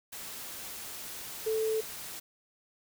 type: tone in noise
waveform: sine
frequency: 440 Hz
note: A4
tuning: in tune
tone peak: -27 dBFS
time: 1.46-1.81 s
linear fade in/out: 10 ms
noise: white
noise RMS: -42 dBFS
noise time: 0.12-2.2 s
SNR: +12 dB
effects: none